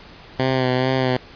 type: tone with vibrato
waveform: 10% pulse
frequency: 129.1 Hz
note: C3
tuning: 23 cents flat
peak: -9 dBFS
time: 0.39-1.17 s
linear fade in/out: 5 ms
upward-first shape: sine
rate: 2.3 Hz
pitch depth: 32 cents each way
effects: pink hiss -43 dBFS RMS until 1.35 s + resampled to 11025 Hz